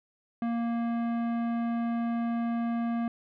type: tone with tanh clipping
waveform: sine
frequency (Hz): 233.4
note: A#3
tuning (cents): +2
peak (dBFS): -29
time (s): 0.42-3.08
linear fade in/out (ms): 2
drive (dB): 15
effects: none